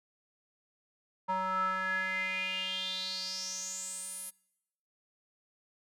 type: tone with band-pass filter sweep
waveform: square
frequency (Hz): 187.6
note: F#3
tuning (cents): +24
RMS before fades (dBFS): -35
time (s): 1.28-4.31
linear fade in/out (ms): 20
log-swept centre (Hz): 1000 to 11000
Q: 7.1
effects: noise-tail reverb RT60 0.9 s tail -25 dB re dry